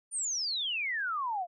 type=exponential sweep; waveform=sine; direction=down; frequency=9397 to 672 Hz; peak=-30 dBFS; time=0.11-1.47 s; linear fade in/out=50 ms; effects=none